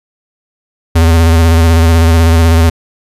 square tone with vibrato, 82.41 Hz, E2, in tune, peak -5 dBFS, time 0.95-2.7 s, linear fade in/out 10 ms, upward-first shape square, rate 16 Hz, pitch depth 32 cents each way, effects resampled to 32000 Hz

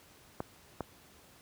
clicks, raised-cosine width 1 ms, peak -20 dBFS, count 2, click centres 0.404 / 0.807 s, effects pink hiss -59 dBFS RMS until 1.41 s + high-pass 60 Hz 12 dB/octave

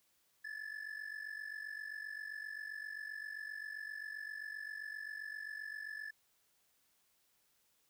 triangle ring-modulated tone, 1733 Hz, A6, 27 cents flat, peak -38 dBFS, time 0.44-6.11 s, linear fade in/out 10 ms, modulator 23.8 Hz, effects white hiss -75 dBFS RMS until 7.89 s

